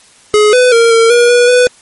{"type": "tone with pitch steps", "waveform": "square", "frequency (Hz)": [421.6, 500, 462.8, 455.9, 479, 485.5, 495.5], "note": ["G#4", "B4", "A#4", "A#4", "A#4", "B4", "B4"], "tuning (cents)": [26, 21, -13, -39, 47, -30, 6], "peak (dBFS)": -5, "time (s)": [0.34, 1.67], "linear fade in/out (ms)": 0, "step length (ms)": 190, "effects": ["white hiss -43 dBFS RMS until 1.81 s", "MP3 48 kbps"]}